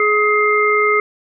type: harmonic tone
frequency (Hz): 420.7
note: G#4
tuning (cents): +22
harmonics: 1 / 3 / 5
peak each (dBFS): -16 / -16 / -16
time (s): 0-1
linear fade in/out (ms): 2
effects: none